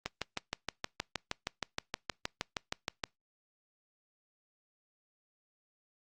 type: click train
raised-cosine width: 0.2 ms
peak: -15 dBFS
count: 20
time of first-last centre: 0.06-3.038 s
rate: 6.38 Hz
effects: noise-tail reverb RT60 0.2 s tail -26 dB re dry + Opus 32 kbps